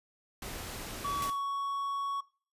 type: noise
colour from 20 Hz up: pink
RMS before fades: -41 dBFS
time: 0.42-1.3 s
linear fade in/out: 2 ms
type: tone with pitch glide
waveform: triangle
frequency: 1136 to 1114.6 Hz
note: C#6 to C#6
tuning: +42 to +9 cents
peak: -29 dBFS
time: 1.04-2.21 s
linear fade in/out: 10 ms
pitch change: -33 cents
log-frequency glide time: 1.16-1.38 s
type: noise with exponential decay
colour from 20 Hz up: white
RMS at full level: -37 dBFS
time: 1.22-1.48 s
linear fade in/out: 1 ms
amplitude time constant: 55 ms
effects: noise-tail reverb RT60 0.4 s tail -21 dB re dry + resampled to 32000 Hz